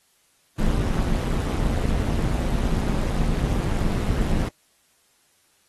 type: noise with amplitude modulation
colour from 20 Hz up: brown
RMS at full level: -19 dBFS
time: 0.58-4.49 s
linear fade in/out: 10 ms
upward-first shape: sine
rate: 190 Hz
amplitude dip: 80%
effects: white hiss -63 dBFS RMS until 5.68 s + AAC 32 kbps